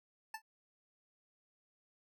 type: tone with exponential decay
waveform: 25% pulse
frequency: 880 Hz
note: A5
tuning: in tune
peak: -34 dBFS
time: 0.34-0.42 s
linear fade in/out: 5 ms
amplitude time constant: 17 ms
effects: none

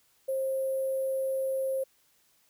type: tone with sample-and-hold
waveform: sine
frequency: 532 Hz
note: C5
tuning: 29 cents sharp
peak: -27 dBFS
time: 0.28-1.84 s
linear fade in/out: 10 ms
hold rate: 11025 Hz
effects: white hiss -67 dBFS RMS until 2.49 s

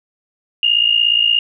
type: tone pair together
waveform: sine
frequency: 2808 / 2865 Hz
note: F7 / F7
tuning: +9 / +44 cents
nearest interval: unison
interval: 35 cents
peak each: -14 dBFS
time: 0.63-1.39 s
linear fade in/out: 2 ms
effects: none

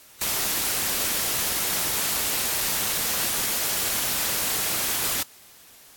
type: noise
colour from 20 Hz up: white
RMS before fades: -25 dBFS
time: 0.21-5.23 s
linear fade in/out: 5 ms
effects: white hiss -50 dBFS RMS until 5.96 s + AAC 64 kbps

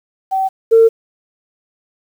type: tone pair in turn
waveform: sine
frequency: 767 / 453.2 Hz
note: G5 / A#4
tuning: -38 / -49 cents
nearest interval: major sixth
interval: 911 cents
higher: first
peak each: -13 / -4 dBFS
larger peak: second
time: 0.31-0.49 / 0.71-0.89 s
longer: neither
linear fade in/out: 20 ms
effects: tanh soft clip ceiling 0 dBFS + 7-bit

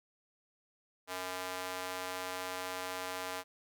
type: tone with high-pass filter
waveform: square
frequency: 92 Hz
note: F#2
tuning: 9 cents flat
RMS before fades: -40 dBFS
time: 1.07-3.44 s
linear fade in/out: 50 ms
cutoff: 700 Hz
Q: 0.89
effects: none

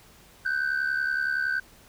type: tone pair together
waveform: sine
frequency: 1497.3 / 1568 Hz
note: F#6 / G6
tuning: +20 / 0 cents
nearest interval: minor second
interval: 80 cents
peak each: -25 dBFS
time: 0.45-1.6 s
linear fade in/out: 10 ms
effects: tanh soft clip ceiling -21 dBFS + pink hiss -54 dBFS RMS until 1.88 s

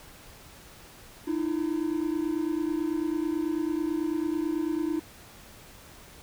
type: tone pair together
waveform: triangle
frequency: 305.9 / 335 Hz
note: D#4 / E4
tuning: -29 / +28 cents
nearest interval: major second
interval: 157 cents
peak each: -26 / -27 dBFS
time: 1.27-5 s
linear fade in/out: 10 ms
effects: tanh soft clip ceiling -17 dBFS + pink hiss -50 dBFS RMS until 6.22 s

